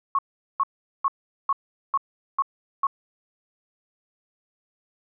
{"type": "tone bursts", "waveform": "sine", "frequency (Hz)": 1100, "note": "C#6", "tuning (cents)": -14, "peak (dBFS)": -18, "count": 7, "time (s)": [0.15, 2.869], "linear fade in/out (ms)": 2, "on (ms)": 37, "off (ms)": 410, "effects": []}